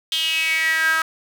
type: tone with high-pass filter sweep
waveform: sawtooth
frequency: 321.5 Hz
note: E4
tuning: 43 cents flat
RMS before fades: -20 dBFS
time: 0.12-1.02 s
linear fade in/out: 2 ms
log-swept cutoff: 3300 to 1400 Hz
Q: 8.4
effects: none